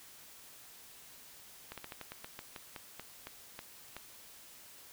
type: slowing click train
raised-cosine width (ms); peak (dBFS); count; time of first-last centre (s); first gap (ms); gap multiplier
0.3; -27; 14; 1.72-3.966; 57; 1.17
effects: white hiss -55 dBFS RMS until 4.92 s